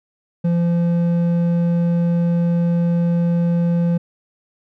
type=tone with hard clipping; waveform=sine; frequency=171.3 Hz; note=F3; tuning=33 cents flat; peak=-16 dBFS; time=0.44-3.98 s; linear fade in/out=10 ms; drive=6 dB; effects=none